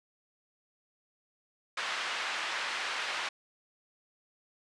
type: band-pass noise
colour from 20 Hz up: pink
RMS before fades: -35 dBFS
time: 1.77-3.29 s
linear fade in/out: 5 ms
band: 1200 to 3400 Hz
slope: 12 dB/octave
effects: resampled to 22050 Hz